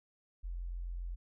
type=tone; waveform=sine; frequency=43.65 Hz; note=F1; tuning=in tune; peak=-37 dBFS; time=0.43-1.16 s; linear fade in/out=20 ms; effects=none